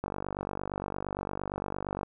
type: click train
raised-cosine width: 1 ms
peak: -19 dBFS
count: 98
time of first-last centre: 0.04-2.032 s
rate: 48.7 Hz
effects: none